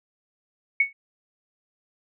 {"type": "tone with exponential decay", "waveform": "sine", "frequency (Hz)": 2218, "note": "C#7", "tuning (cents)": 0, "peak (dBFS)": -13, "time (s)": [0.8, 0.93], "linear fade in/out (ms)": 5, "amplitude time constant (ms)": 27, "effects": []}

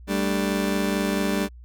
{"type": "chord", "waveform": "30% pulse", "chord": "G suspended second", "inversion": "none", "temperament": "just", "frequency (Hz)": [196, 220.5, 294], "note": ["G3", "A3", "D4"], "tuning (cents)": [0, 4, 2], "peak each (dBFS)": [-22, -26, -25], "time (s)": [0.07, 1.49], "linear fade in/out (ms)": 50, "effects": ["added 60 Hz sine -41 dBFS peak until 1.64 s"]}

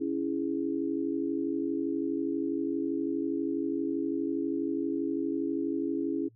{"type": "chord", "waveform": "sine", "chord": "C# minor", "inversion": "none", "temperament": "equal", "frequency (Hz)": [277.2, 329.6, 415.3], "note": ["C#4", "E4", "G#4"], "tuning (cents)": [0, 0, 0], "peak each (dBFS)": [-31, -31, -36], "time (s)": [0, 6.29], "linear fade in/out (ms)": 20, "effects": ["noise-tail reverb RT60 0.1 s tail -25 dB re dry", "added 114 Hz sine -57 dBFS peak until 6.35 s"]}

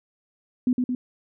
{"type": "tone with echo", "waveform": "sine", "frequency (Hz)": 250, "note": "B3", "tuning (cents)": 21, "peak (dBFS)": -17, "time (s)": [0.67, 0.73], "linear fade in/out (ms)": 2, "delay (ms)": 110, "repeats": 2, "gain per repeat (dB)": -3, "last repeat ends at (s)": 0.95, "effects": []}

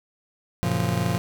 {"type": "chord", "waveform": "40% pulse", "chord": "Gb major seventh", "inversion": "none", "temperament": "just", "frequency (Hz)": [92.5, 115.62, 138.75, 173.43], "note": ["Gb2", "Bb2", "Db3", "F3"], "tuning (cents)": [0, -14, 2, -12], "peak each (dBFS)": [-30, -25, -30, -25], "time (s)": [0.63, 1.18], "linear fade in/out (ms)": 0, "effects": []}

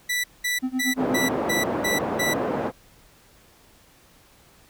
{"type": "tone bursts", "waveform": "sawtooth", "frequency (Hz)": 1971, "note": "B6", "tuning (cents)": -4, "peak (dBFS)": -19, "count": 7, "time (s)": [0.09, 2.34], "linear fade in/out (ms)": 10, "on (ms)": 150, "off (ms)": 200}
{"type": "tone with tremolo", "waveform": "triangle", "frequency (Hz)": 257.8, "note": "C4", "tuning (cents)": -26, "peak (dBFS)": -19, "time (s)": [0.62, 1.35], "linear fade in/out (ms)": 20, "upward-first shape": "sine", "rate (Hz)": 8.3, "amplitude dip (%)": 95}
{"type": "band-pass noise", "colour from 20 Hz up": "pink", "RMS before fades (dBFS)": -26, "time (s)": [0.96, 2.72], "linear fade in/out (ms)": 50, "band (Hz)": [250, 810], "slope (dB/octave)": 12}
{"effects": ["pink hiss -55 dBFS RMS until 4.69 s"]}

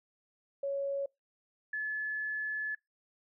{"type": "tone pair in turn", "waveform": "sine", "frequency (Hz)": [556, 1720.9], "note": ["C#5", "A6"], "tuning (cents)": [5, -39], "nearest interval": "octave + minor sixth", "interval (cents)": 1956, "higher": "second", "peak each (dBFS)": [-31, -32], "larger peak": "first", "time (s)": [[0.63, 1.06], [1.73, 2.75]], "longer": "second", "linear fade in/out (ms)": 5, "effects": ["noise-tail reverb RT60 0.2 s tail -25 dB re dry"]}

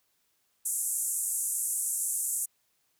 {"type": "band-pass noise", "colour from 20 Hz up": "pink", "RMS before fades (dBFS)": -31, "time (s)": [0.65, 2.46], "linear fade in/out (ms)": 10, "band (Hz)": [7400, 12000], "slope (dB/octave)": 48, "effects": ["white hiss -73 dBFS RMS until 2.99 s"]}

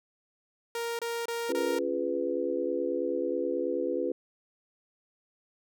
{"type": "tone bursts", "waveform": "sawtooth", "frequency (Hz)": 466.8, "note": "A#4", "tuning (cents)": 2, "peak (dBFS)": -27, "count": 4, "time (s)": [0.75, 1.788], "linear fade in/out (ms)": 2, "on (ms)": 240, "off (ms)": 26}
{"type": "chord", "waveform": "sine", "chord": "C# dominant seventh", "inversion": "none", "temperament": "just", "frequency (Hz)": [277.2, 346.5, 415.8, 498.9], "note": ["C#4", "E#4", "G#4", "B4"], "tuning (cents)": [0, -14, 2, 17], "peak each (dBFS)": [-35, -32, -35, -31], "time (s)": [1.49, 4.12], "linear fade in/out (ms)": 5}
{"effects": []}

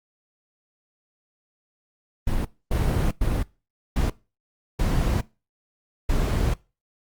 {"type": "noise bursts at uneven times", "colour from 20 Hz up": "brown", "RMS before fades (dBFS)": -22, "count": 6, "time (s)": [[2.27, 2.45], [2.71, 3.11], [3.21, 3.43], [3.96, 4.1], [4.79, 5.21], [6.09, 6.54]], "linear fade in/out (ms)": 5, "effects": ["noise-tail reverb RT60 0.3 s tail -22 dB re dry", "Opus 32 kbps"]}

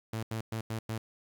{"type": "tone bursts at uneven times", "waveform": "sawtooth", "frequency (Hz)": 111.3, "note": "A2", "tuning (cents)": 20, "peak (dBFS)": -29, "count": 5, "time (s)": [[0.13, 0.23], [0.31, 0.41], [0.52, 0.61], [0.7, 0.79], [0.89, 0.98]], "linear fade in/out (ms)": 5, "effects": ["10-bit"]}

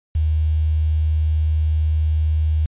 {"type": "tone with quantisation", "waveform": "sine", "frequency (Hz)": 77.78, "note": "D#2", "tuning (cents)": 0, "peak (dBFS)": -15, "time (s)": [0.15, 2.66], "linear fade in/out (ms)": 5, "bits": 7, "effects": ["resampled to 8000 Hz"]}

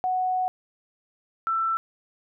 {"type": "tone pair in turn", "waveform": "sine", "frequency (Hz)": [740, 1333.9], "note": ["F#5", "E6"], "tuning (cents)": [0, 20], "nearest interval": "minor seventh", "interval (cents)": 1020, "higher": "second", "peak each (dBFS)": -22, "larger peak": "neither", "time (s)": [[0.04, 0.48], [1.47, 1.77]], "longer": "first", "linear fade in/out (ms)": 0, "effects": []}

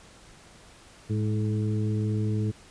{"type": "harmonic tone with a mistuned harmonic", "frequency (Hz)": 107.6, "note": "A2", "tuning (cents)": -38, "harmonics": [1, 2, 3, 4], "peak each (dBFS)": [-25, -31, -35, -37], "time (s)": [1.09, 2.52], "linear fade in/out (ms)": 20, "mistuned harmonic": 2, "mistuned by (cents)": -45, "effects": ["pink hiss -52 dBFS RMS until 2.7 s", "resampled to 22050 Hz"]}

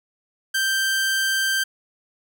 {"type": "tone", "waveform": "sawtooth", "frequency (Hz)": 1568, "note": "G6", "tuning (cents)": 0, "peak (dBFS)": -16, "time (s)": [0.54, 1.64], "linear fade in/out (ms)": 10, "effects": []}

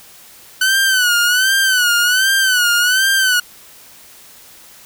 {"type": "tone with vibrato", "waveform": "sawtooth", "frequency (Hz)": 1498, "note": "F#6", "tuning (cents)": 21, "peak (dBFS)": -8, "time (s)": [0.61, 3.4], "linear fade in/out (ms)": 5, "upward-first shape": "sine", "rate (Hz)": 1.3, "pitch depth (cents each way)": 100, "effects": ["white hiss -42 dBFS RMS until 4.85 s"]}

